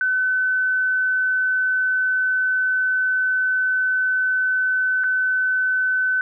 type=tone with dropouts; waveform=sine; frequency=1514 Hz; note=F#6; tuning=39 cents sharp; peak=-17 dBFS; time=0.01-6.21 s; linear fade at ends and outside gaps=1 ms; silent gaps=5.037-5.041 s; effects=none